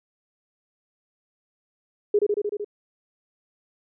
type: tone with echo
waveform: sine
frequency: 413.7 Hz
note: G#4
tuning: 7 cents flat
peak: -15 dBFS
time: 2.14-2.19 s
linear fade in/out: 5 ms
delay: 76 ms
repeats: 6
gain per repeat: -2 dB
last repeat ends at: 2.646 s
effects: none